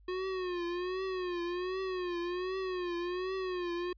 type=tone with vibrato; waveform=square; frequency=362.3 Hz; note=F#4; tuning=36 cents flat; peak=-34 dBFS; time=0.08-3.93 s; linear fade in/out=5 ms; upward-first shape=triangle; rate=1.3 Hz; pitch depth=97 cents each way; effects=added 50 Hz sine -57 dBFS peak until 3.97 s + resampled to 11025 Hz